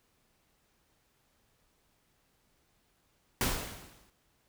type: noise with exponential decay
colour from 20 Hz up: pink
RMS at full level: -27 dBFS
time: 3.41-4.1 s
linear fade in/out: 1 ms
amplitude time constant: 150 ms
effects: pink hiss -72 dBFS RMS until 4.48 s